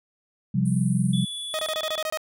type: chord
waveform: sine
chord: C suspended fourth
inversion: none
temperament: equal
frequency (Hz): 130.81 / 174.61 / 196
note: C3 / F3 / G3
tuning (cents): 0 / 0 / 0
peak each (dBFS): -24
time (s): 0.54-1.25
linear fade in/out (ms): 10
type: band-pass noise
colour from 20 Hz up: pink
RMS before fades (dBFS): -42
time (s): 0.65-1.74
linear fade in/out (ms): 10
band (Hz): 9100 to 10000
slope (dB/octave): 96
type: tone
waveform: sine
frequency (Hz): 3433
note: A7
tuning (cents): -43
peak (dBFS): -31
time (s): 1.13-2.02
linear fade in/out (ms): 5
type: tone bursts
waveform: sawtooth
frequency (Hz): 627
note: D#5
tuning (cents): +13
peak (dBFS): -22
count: 9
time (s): 1.54-2.173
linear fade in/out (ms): 0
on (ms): 49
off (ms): 24
effects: none